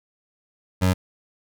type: tone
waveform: 25% pulse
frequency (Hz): 92.5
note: F#2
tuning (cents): 0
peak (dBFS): -13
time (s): 0.81-0.94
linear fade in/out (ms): 20
effects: none